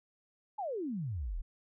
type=exponential sweep; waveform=sine; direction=down; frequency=883 to 32.7 Hz; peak=-34 dBFS; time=0.58-1.42 s; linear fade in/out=10 ms; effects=none